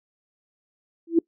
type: tone with exponential growth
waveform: sine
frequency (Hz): 333.4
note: E4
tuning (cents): +20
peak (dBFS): -10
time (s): 1.07-1.19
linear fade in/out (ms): 5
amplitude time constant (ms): 26
effects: noise-tail reverb RT60 0.1 s tail -24 dB re dry